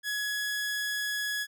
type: tone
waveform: sawtooth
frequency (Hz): 1682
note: G#6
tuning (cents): +22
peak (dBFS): -26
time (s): 0.03-1.47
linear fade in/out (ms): 50
effects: none